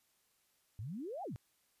sine exponential two-way sweep, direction up then down, 94 to 830.6 to 94 Hz, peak -40 dBFS, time 0.79-1.36 s, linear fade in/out 0 ms, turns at 1.23 s, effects white hiss -75 dBFS RMS until 1.8 s + resampled to 32000 Hz

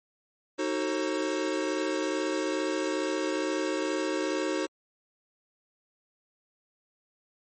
square chord, D# diminished seventh, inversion none, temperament just, 311.1 / 373.4 / 448 / 537.6 Hz, D#4 / F#4 / A4 / C5, 0 / +16 / +31 / +47 cents, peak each -32 / -33 / -37 / -34 dBFS, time 0.58-4.67 s, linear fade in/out 20 ms, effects MP3 32 kbps

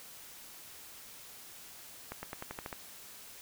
accelerating click train, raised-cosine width 0.5 ms, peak -24 dBFS, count 8, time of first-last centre 2.12-2.728 s, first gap 110 ms, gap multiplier 0.92, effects white hiss -51 dBFS RMS until 3.41 s

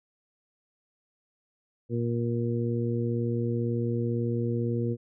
harmonic tone, 118 Hz, A#2, 22 cents sharp, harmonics 1 / 2 / 3 / 4, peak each -28 / -31 / -33 / -34 dBFS, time 1.89-4.97 s, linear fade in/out 50 ms, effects none

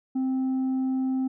sine tone with tanh clipping, 261.6 Hz, C4, in tune, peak -24 dBFS, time 0.15-1.28 s, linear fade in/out 10 ms, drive 3 dB, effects none

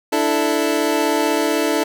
25% pulse chord, D suspended second, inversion none, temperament equal, 293.7 / 329.6 / 440 Hz, D4 / E4 / A4, 0 / 0 / 0 cents, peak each -17 dBFS, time 0.12-1.84 s, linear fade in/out 10 ms, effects none

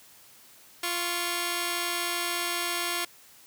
5% pulse tone pair together, 347.3 / 1102.6 Hz, F4 / C#6, -10 / -10 cents, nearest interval octave + minor sixth, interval 2000 cents, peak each -18 / -20 dBFS, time 0.83-3.05 s, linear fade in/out 5 ms, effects white hiss -54 dBFS RMS until 3.46 s + high-pass 60 Hz 12 dB/octave

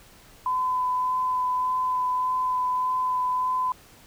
sine tone with vibrato, 1010 Hz, B5, 39 cents sharp, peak -22 dBFS, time 0.46-3.72 s, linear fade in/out 2 ms, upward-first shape sine, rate 1.7 Hz, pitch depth 11 cents each way, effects pink hiss -52 dBFS RMS until 4.06 s

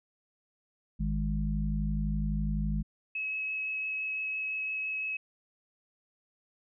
harmonic tone, 51.91 Hz, G#1, in tune, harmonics 1 / 3 / 4, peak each -30 / -33 / -34 dBFS, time 0.99-2.83 s, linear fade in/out 20 ms
sine tone with vibrato, 2571 Hz, E7, 44 cents flat, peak -31 dBFS, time 3.15-5.17 s, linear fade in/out 5 ms, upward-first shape triangle, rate 5.9 Hz, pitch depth 9 cents each way
effects none

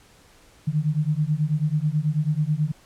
sine beating tone pair, 147.5 / 156.7 Hz, D3 / D#3, +8 / +13 cents, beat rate 9.2 Hz, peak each -23 dBFS, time 0.67-2.72 s, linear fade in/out 10 ms, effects pink hiss -54 dBFS RMS until 2.85 s + low-pass 11000 Hz 12 dB/octave

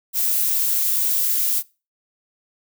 violet noise, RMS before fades -20 dBFS, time 0.13-1.63 s, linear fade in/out 50 ms, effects noise-tail reverb RT60 0.3 s tail -22 dB re dry

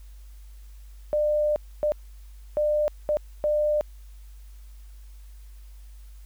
sine tone bursts at uneven times, 599 Hz, D5, 34 cents sharp, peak -20 dBFS, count 5, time 1.13-1.56 / 1.83-1.92 / 2.57-2.88 / 3.09-3.17 / 3.44-3.81 s, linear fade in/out 0 ms, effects added 50 Hz sine -42 dBFS peak until 6.25 s + white hiss -61 dBFS RMS until 6.25 s

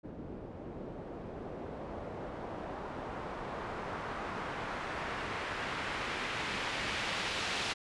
white noise with low-pass filter sweep, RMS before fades -39 dBFS, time 0.03-7.74 s, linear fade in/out 20 ms, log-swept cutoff 350 to 3500 Hz, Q 0.99, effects resampled to 24000 Hz

